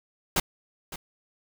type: noise with echo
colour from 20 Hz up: pink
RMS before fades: -23 dBFS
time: 0.36-0.4 s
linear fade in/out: 5 ms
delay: 560 ms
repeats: 1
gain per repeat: -14 dB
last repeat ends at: 0.96 s
effects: none